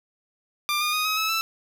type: tone with pitch steps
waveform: 15% pulse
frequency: 1191 / 1216.7 / 1243 / 1269.9 / 1297.3 / 1325.3 Hz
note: D6 / D#6 / D#6 / D#6 / E6 / E6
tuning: +24 / -39 / -2 / +35 / -28 / +9 cents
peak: -16 dBFS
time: 0.69-1.41 s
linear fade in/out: 0 ms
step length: 120 ms
effects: none